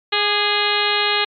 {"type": "harmonic tone with a mistuned harmonic", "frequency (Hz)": 414.7, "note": "G#4", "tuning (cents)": -3, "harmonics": [1, 2, 3, 4, 5, 6, 7, 8, 9, 10], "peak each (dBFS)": [-25, -25, -25, -25, -25, -25, -25, -25, -25, -25], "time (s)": [0.12, 1.25], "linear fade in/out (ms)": 10, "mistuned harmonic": 3, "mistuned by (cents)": -35, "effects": ["MP3 64 kbps"]}